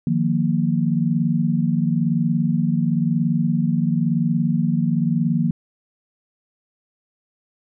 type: chord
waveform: sine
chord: Eb suspended second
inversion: none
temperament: equal with one note detuned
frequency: 155.56 / 176.54 / 233.1 Hz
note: Eb3 / F3 / Bb3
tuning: 0 / +19 / 0 cents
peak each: -21 dBFS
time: 0.07-5.51 s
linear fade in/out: 2 ms
effects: none